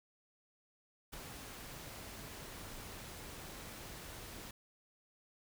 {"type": "noise with ADSR envelope", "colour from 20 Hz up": "pink", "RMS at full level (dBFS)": -44, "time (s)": [1.12, 4.51], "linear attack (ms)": 19, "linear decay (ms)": 4, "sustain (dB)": -5, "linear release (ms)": 4, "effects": []}